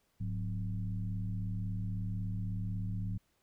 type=tone with frequency modulation; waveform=sine; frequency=103.5 Hz; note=G#2; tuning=5 cents flat; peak=-33 dBFS; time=0.2-3.18 s; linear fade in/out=10 ms; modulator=76.3 Hz; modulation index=0.94; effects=pink hiss -75 dBFS RMS until 3.42 s